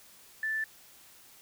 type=tone; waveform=sine; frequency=1760 Hz; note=A6; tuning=in tune; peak=-29 dBFS; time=0.43-0.64 s; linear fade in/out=2 ms; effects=white hiss -56 dBFS RMS until 1.41 s